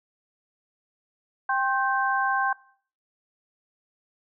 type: tone cluster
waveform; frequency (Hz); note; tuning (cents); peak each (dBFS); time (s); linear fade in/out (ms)
sine; 789 / 1064 / 1557; G5 / C6 / G6; +11 / +29 / -12; -26; 1.49-2.53; 5
effects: noise-tail reverb RT60 0.5 s tail -21 dB re dry